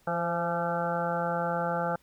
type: harmonic tone with a mistuned harmonic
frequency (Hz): 170.4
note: F3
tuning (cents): -42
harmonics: 1 / 2 / 3 / 4 / 5 / 7 / 8 / 9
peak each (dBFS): -34 / -43 / -32 / -34 / -33 / -40 / -35 / -40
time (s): 0.07-1.96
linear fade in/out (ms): 5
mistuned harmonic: 3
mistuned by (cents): +23
effects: pink hiss -64 dBFS RMS until 2.02 s